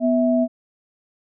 sine tone pair together, 246.9 / 652.7 Hz, B3 / E5, 0 / -17 cents, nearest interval octave + perfect fourth, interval 1683 cents, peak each -17 / -19 dBFS, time 0-0.48 s, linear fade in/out 50 ms, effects none

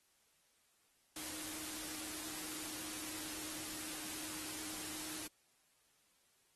sine tone in noise, 310 Hz, D#4, 6 cents flat, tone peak -53 dBFS, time 1.16-5.27 s, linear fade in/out 2 ms, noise white, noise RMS -45 dBFS, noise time 1.16-5.27 s, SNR -11 dB, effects white hiss -74 dBFS RMS until 6.55 s + AAC 32 kbps

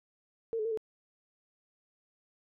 sine tone with pitch steps, 455.3 / 429.3 / 455.8 / 436.7 Hz, A#4 / A4 / A#4 / A4, -41 / -43 / -39 / -13 cents, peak -30 dBFS, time 0.53-0.774 s, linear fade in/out 0 ms, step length 61 ms, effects none

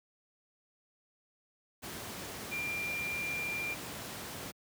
sine tone in noise, 2384 Hz, D7, 25 cents sharp, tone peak -34 dBFS, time 2.51-3.75 s, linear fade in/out 20 ms, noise pink, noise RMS -42 dBFS, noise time 1.82-4.52 s, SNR +5 dB, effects high-pass 100 Hz 12 dB/octave

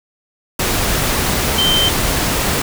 sine tone in noise, 3114 Hz, G7, 12 cents flat, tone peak -13 dBFS, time 1.58-1.89 s, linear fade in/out 5 ms, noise pink, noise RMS -17 dBFS, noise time 0.59-2.62 s, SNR +1 dB, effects none

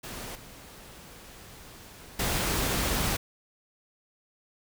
pink noise with level steps, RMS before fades -39 / -48 / -28 dBFS, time 0.03-3.17 s, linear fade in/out 10 ms, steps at 0.35 / 2.19 s, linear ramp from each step 5 ms, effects none

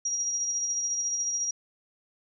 sine tone with tremolo, 5710 Hz, F8, 37 cents sharp, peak -25 dBFS, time 0.05-1.51 s, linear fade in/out 5 ms, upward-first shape sine, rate 14 Hz, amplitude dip 35%, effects none

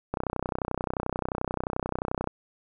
click train, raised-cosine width 1 ms, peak -14 dBFS, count 68, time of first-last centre 0.14-2.274 s, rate 31.4 Hz, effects none

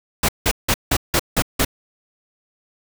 pink noise bursts, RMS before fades -17 dBFS, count 7, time 0.23-1.649 s, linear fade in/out 5 ms, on 57 ms, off 170 ms, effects none

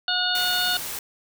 harmonic tone, 725 Hz, F#5, 35 cents flat, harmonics 1 / 2 / 4 / 5 / 6, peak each -31 / -26 / -28 / -27 / -27 dBFS, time 0.08-0.77 s, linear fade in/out 2 ms
white noise, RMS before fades -32 dBFS, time 0.35-0.99 s, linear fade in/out 2 ms
effects none

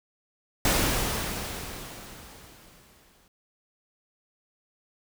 pink noise with exponential decay, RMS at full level -22 dBFS, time 0.65-3.28 s, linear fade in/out 2 ms, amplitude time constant 570 ms, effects none

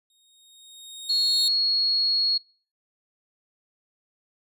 sawtooth tone with exponential growth, 3729 Hz, A#7, in tune, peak -20 dBFS, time 0.1-1.48 s, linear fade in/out 2 ms, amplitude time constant 300 ms
sine tone, 4322 Hz, C#8, 45 cents flat, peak -20 dBFS, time 1.09-2.38 s, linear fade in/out 10 ms
effects noise-tail reverb RT60 0.4 s tail -25 dB re dry + resampled to 32000 Hz

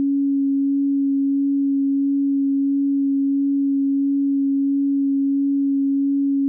sine tone with vibrato, 277.2 Hz, C#4, in tune, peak -16 dBFS, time 0-6.48 s, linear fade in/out 0 ms, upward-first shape sine, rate 1.5 Hz, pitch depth 10 cents each way, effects none

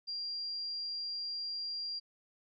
sine tone, 4767 Hz, D8, 25 cents sharp, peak -36 dBFS, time 0.07-2 s, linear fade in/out 20 ms, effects none

